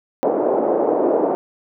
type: band-pass noise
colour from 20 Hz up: pink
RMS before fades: -18 dBFS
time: 0.23-1.35 s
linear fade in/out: 0 ms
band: 330 to 710 Hz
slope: 24 dB/octave
effects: none